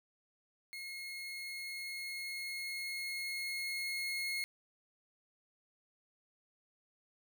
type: tone with level ramp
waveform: 30% pulse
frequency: 2159 Hz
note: C#7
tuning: 46 cents flat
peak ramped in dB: -40 to -32 dBFS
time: 0.73-4.44 s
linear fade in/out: 0 ms
effects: none